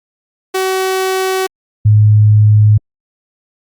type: tone pair in turn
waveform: sawtooth / sine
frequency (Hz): 377.9 / 106.04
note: F#4 / G#2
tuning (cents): +37 / +37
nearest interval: octave + minor seventh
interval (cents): 2200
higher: first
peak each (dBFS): -9 / -4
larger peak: second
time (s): 0.54-1.47 / 1.85-2.78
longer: neither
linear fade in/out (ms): 10
effects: Opus 48 kbps